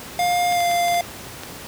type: tone with pitch glide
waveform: square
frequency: 707 to 696.5 Hz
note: F5 to F5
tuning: +21 to -5 cents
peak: -18 dBFS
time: 0.19-1.01 s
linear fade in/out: 2 ms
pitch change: -26 cents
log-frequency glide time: 0.52-0.62 s
type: clicks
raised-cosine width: 0.2 ms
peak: -15 dBFS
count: 6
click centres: 0.524 / 0.605 / 0.714 / 0.883 / 0.944 / 1.435 s
effects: pink hiss -36 dBFS RMS until 1.67 s + high-pass 80 Hz 12 dB/octave